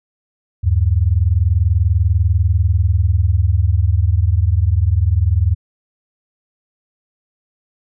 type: tone pair together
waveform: sine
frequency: 77.8 / 98.02 Hz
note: D#2 / G2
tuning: 0 / 0 cents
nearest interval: major third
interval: 400 cents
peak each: -14 dBFS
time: 0.63-5.55 s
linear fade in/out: 20 ms
effects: none